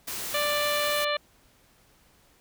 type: noise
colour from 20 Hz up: white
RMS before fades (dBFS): -34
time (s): 0.07-1.05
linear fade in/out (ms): 10
type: harmonic tone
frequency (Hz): 589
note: D5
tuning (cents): +5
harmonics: 1 / 2 / 3 / 4 / 5 / 6 / 7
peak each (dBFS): -28 / -31 / -33 / -34 / -35 / -36 / -36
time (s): 0.34-1.17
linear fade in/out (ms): 5
effects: pink hiss -61 dBFS RMS until 2.4 s